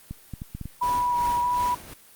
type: clicks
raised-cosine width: 5 ms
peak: -21 dBFS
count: 6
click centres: 0.11 / 0.337 / 0.419 / 0.55 / 0.613 / 0.656 s
type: tone with vibrato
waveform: sine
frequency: 973 Hz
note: B5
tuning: 26 cents flat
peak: -21 dBFS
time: 0.81-1.75 s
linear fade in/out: 10 ms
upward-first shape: square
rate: 1.6 Hz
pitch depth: 13 cents each way
type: noise with tremolo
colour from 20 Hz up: pink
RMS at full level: -35 dBFS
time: 0.82-1.94 s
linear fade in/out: 10 ms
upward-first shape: sine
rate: 2.7 Hz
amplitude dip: 65%
effects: white hiss -52 dBFS RMS until 2.15 s + Opus 32 kbps